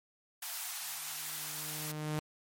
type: high-pass noise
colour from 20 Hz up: white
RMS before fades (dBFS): -40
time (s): 0.42-1.92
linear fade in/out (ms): 5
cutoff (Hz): 670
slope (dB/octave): 96
type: tone with exponential growth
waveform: sawtooth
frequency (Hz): 152.6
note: D#3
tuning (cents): -33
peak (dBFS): -28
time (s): 0.81-2.19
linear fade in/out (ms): 0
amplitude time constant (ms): 300
effects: MP3 64 kbps